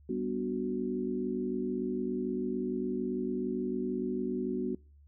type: chord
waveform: sine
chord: G major seventh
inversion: none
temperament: equal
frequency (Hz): 196 / 246.9 / 293.7 / 370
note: G3 / B3 / D4 / F#4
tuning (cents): 0 / 0 / 0 / 0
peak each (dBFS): -38 / -34 / -40 / -34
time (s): 0.09-4.75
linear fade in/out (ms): 5
effects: noise-tail reverb RT60 0.4 s tail -26 dB re dry + added 72 Hz sine -55 dBFS peak until 5.07 s